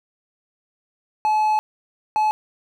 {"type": "tone bursts at uneven times", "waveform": "triangle", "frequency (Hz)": 858, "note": "A5", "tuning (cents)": -44, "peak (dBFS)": -14, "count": 2, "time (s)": [[1.25, 1.59], [2.16, 2.31]], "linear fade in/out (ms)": 0, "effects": []}